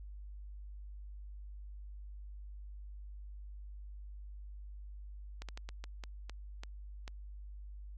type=slowing click train; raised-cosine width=0.2 ms; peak=-28 dBFS; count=9; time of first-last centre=5.42-7.078 s; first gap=67 ms; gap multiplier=1.31; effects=added 50 Hz sine -45 dBFS peak until 7.97 s

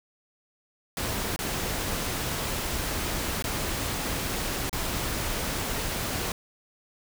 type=noise with dropouts; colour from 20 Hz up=pink; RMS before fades=-30 dBFS; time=0.97-6.32 s; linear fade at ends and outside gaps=1 ms; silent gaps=1.362-1.39 / 3.424-3.441 / 4.695-4.729 s; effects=none

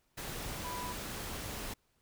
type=tone in noise; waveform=sine; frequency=987.8 Hz; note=B5; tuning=in tune; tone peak=-40 dBFS; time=0.64-0.93 s; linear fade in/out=10 ms; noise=pink; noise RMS=-41 dBFS; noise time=0.17-1.74 s; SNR=-2 dB; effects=pink hiss -75 dBFS RMS until 2.01 s

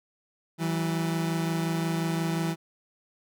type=tone pair together; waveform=30% pulse; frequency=164.35 / 190 Hz; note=E3 / F#3; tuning=-5 / +46 cents; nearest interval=minor third; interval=251 cents; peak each=-24 / -31 dBFS; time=0.58-2.56 s; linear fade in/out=50 ms; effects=none

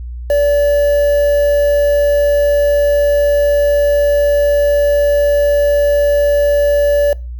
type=tone with quantisation; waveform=triangle; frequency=576 Hz; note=D5; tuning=34 cents flat; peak=-7 dBFS; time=0.3-7.13 s; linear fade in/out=2 ms; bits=5; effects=noise-tail reverb RT60 0.3 s tail -24 dB re dry + added 60 Hz sine -23 dBFS peak until 7.39 s

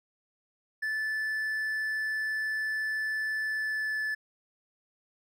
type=tone with pitch glide; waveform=triangle; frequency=1747 to 1736.9 Hz; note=A6 to A6; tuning=-13 to -23 cents; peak=-27 dBFS; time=0.82-4.15 s; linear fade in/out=10 ms; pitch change=-10 cents; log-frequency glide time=3.42-4.02 s; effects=none

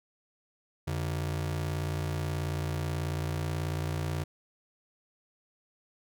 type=ring-modulated tone; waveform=45% pulse; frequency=116.54 Hz; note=A#2; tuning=in tune; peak=-27 dBFS; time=0.87-4.24 s; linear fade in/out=10 ms; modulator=29.2 Hz; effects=none

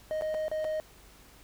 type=tone with dropouts; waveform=triangle; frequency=622.3 Hz; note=D#5; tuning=in tune; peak=-27 dBFS; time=0.11-0.8 s; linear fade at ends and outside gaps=0 ms; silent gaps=0.211-0.221 / 0.342-0.346 / 0.482-0.515 / 0.644-0.649 s; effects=added 50 Hz sine -59 dBFS peak until 1.43 s + pink hiss -56 dBFS RMS until 1.43 s

